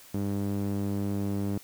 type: tone with band-pass filter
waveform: sawtooth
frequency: 100.1 Hz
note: G2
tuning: 37 cents sharp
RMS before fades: -30 dBFS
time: 0.14-1.58 s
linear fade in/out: 5 ms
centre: 240 Hz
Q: 1.2
effects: white hiss -52 dBFS RMS until 1.63 s